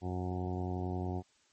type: harmonic tone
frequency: 91 Hz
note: F#2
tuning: 28 cents flat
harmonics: 1 / 2 / 3 / 4 / 5 / 6 / 7 / 8 / 9 / 10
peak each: -36 / -40 / -42 / -41 / -51 / -53 / -53 / -44 / -50 / -54 dBFS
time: 0.01-1.23 s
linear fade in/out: 50 ms
effects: white hiss -69 dBFS RMS until 1.52 s + MP3 32 kbps